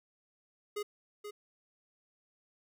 square tone with echo, 415.3 Hz, G#4, in tune, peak -35 dBFS, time 0.76-0.83 s, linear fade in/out 10 ms, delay 480 ms, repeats 1, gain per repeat -7 dB, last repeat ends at 1.31 s, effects none

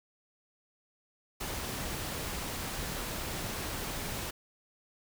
pink noise, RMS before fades -37 dBFS, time 1.4-4.31 s, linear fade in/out 10 ms, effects none

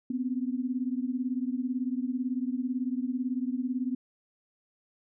sine beating tone pair, 246.9 / 264.9 Hz, B3 / C4, 0 / +22 cents, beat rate 18 Hz, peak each -30 / -32 dBFS, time 0.1-3.95 s, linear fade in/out 5 ms, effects none

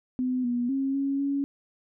sine tone with pitch steps, 253.7 / 242.3 / 270.6 / 275.8 / 279.5 Hz, B3 / B3 / C#4 / C#4 / C#4, +47 / -33 / -42 / -9 / +14 cents, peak -24 dBFS, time 0.19-1.44 s, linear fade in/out 0 ms, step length 250 ms, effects none

